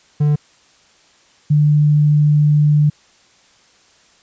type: tone pair in turn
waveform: triangle / sine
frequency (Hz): 148.2 / 148.85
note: D3 / D3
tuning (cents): +16 / +24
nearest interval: unison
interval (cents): 8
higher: second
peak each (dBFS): -9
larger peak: neither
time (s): 0.2-0.36 / 1.5-2.9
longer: second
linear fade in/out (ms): 10
effects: white hiss -52 dBFS RMS until 4.22 s + resampled to 16000 Hz